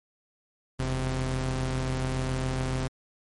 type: tone pair together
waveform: sawtooth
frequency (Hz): 40.95 / 130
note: E1 / C3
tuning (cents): -11 / -11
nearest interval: octave + minor sixth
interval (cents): 2000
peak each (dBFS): -28 / -24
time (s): 0.79-2.88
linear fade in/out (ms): 10
effects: MP3 48 kbps